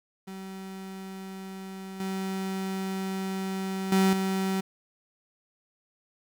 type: tone with level steps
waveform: 35% pulse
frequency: 191.1 Hz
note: G3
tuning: 44 cents flat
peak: -36 / -28 / -18 / -24 dBFS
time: 0.27-4.61 s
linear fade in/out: 10 ms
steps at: 2 / 3.92 / 4.13 s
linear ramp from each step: 2 ms
effects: 10-bit

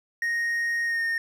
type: tone with pitch glide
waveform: triangle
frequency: 1864.7 to 1836.9 Hz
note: A#6 to A#6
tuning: 0 to -26 cents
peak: -22 dBFS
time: 0.22-1.18 s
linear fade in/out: 2 ms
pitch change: -26 cents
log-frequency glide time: 0.85-1.02 s
effects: none

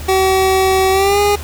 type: tone with pitch glide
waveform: 25% pulse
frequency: 380.1 to 409.7 Hz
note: F#4 to G#4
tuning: +47 to -24 cents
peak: -7 dBFS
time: 0.08-1.36 s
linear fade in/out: 10 ms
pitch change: +129 cents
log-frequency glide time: 0.91-1.2 s
effects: added 76 Hz sine -26 dBFS peak until 1.43 s + pink hiss -32 dBFS RMS until 1.43 s

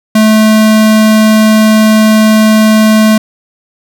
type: tone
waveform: square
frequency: 217 Hz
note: A3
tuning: 24 cents flat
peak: -4 dBFS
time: 0.15-3.18 s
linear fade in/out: 5 ms
effects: none

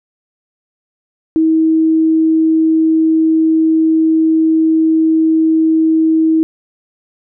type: tone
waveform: sine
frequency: 320 Hz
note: D#4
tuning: 49 cents sharp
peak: -8 dBFS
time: 1.36-6.43 s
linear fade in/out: 0 ms
effects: none

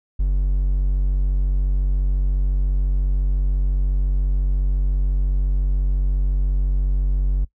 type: tone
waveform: triangle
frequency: 47.11 Hz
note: F#1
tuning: 32 cents sharp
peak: -14 dBFS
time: 0.19-7.45 s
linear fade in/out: 10 ms
effects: noise-tail reverb RT60 0.1 s tail -20 dB re dry

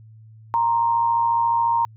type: tone pair together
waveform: sine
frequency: 932.3 / 1046.5 Hz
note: A#5 / C6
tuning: 0 / 0 cents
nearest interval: major second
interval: 200 cents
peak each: -17 / -26 dBFS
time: 0.54-1.85 s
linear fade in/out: 0 ms
effects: added 110 Hz sine -43 dBFS peak until 1.96 s

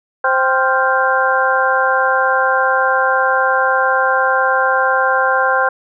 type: harmonic tone with a mistuned harmonic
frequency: 261.8 Hz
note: C4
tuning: 1 cent sharp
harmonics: 2 / 3 / 4 / 5 / 6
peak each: -18 / -18 / -18 / -18 / -18 dBFS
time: 0.24-5.69 s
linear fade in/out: 5 ms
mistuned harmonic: 5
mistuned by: +110 cents
effects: none

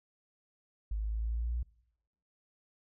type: linear sweep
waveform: sine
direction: up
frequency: 51.5 to 60.4 Hz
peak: -31 dBFS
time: 0.91-1.63 s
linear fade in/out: 5 ms
effects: noise-tail reverb RT60 0.8 s tail -22 dB re dry

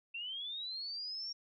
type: linear sweep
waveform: sine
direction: up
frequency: 2681 to 5588 Hz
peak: -39 dBFS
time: 0.14-1.33 s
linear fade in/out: 10 ms
effects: none

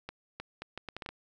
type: accelerating click train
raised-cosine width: 0.3 ms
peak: -23 dBFS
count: 9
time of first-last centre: 0.09-1.09 s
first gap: 310 ms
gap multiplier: 0.71
effects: none

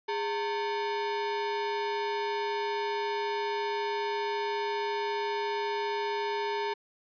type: ring-modulated tone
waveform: 45% pulse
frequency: 659.3 Hz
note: E5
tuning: in tune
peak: -26 dBFS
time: 0.08-6.74 s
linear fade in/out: 10 ms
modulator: 248 Hz
effects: resampled to 11025 Hz

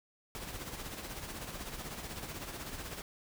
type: noise with tremolo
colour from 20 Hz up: pink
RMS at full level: -41 dBFS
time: 0.35-3.02 s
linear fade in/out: 0 ms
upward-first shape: sine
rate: 16 Hz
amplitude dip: 50%
effects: none

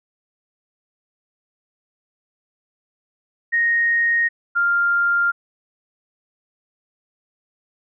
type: tone pair in turn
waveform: sine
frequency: 1864.7 / 1396.9 Hz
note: A#6 / F6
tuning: 0 / 0 cents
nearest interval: perfect fourth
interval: 500 cents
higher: first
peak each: -15 dBFS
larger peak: neither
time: 3.52-4.29 / 4.55-5.32 s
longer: neither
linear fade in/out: 20 ms
effects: none

